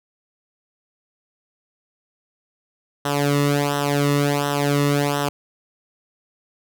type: tone with flanger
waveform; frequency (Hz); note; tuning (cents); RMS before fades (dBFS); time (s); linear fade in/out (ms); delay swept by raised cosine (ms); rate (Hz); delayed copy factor
sawtooth; 143.5; D3; -40; -20; 3.05-5.29; 5; 0.43 to 1.29; 1.4; -0.85
effects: none